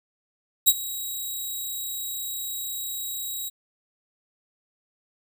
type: tone with ADSR envelope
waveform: 5% pulse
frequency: 3834 Hz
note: A#7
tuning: 48 cents sharp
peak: -4 dBFS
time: 0.66-3.5 s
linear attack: 22 ms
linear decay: 46 ms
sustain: -18 dB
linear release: 23 ms
effects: none